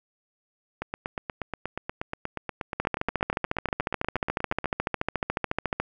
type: two click trains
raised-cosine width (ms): 0.5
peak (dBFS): -15 / -10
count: 33 / 43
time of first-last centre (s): 0.82-4.643 / 2.8-5.8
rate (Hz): 8.37 / 14
effects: none